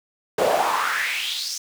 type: noise with high-pass filter sweep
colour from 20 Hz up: brown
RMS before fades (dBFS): -23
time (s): 0.38-1.58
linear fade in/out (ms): 5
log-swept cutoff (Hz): 470 to 6000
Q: 4.6
effects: none